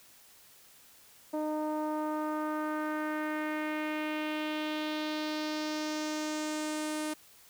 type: tone with low-pass filter sweep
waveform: sawtooth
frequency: 306.4 Hz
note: D#4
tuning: 27 cents flat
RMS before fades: -34 dBFS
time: 1.33-7.14 s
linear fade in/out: 10 ms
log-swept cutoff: 760 to 10000 Hz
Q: 2.2
effects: white hiss -58 dBFS RMS until 7.49 s